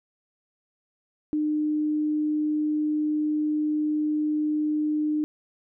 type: tone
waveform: sine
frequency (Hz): 303.1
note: D#4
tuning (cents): -45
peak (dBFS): -22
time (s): 1.33-5.24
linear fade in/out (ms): 0
effects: none